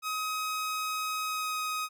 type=tone with pitch glide; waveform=sawtooth; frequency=1265 to 1257 Hz; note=D#6 to D#6; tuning=+28 to +17 cents; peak=-27 dBFS; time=0.02-1.89 s; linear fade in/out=50 ms; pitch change=-11 cents; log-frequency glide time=1.28-1.57 s; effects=none